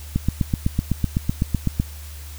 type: click train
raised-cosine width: 5 ms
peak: -6 dBFS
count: 14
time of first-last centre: 0.16-1.799 s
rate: 7.93 Hz
effects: added 74 Hz sine -34 dBFS peak until 2.38 s + white hiss -43 dBFS RMS until 2.38 s